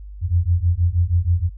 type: beating tone pair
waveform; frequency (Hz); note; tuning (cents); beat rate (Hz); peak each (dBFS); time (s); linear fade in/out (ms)
sine; 84.1 / 90.4; E2 / F#2; +35 / -40; 6.3; -18; 0.21-1.5; 50
effects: added 50 Hz sine -33 dBFS peak until 1.57 s